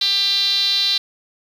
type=tone with band-pass filter; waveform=5% pulse; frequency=396.6 Hz; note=G4; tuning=20 cents sharp; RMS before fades=-18 dBFS; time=0.01-0.98 s; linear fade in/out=5 ms; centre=4000 Hz; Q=8.3; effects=7-bit